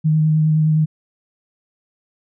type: tone with vibrato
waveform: sine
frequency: 155.56 Hz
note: D#3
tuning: in tune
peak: -12 dBFS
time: 0.04-0.86 s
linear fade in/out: 20 ms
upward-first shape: sine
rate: 9.7 Hz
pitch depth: 16 cents each way
effects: none